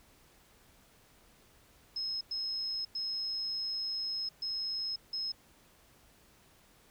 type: tone bursts at uneven times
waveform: sine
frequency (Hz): 5160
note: E8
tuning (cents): -38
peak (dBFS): -33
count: 5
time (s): 1.96-2.21 / 2.31-2.85 / 2.95-4.29 / 4.42-4.96 / 5.13-5.32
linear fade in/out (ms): 5
effects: pink hiss -63 dBFS RMS until 6.9 s